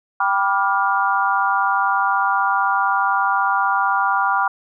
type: chord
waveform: sine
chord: G dominant seventh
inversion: none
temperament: just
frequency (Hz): 784 / 980 / 1176 / 1411.2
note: G5 / B5 / D6 / F6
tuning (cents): 0 / -14 / +2 / +18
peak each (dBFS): -21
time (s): 0.2-4.48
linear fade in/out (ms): 5
effects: none